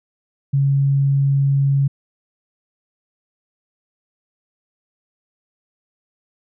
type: tone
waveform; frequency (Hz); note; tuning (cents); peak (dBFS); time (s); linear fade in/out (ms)
sine; 138.59; C#3; 0; -13; 0.53-1.88; 10
effects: none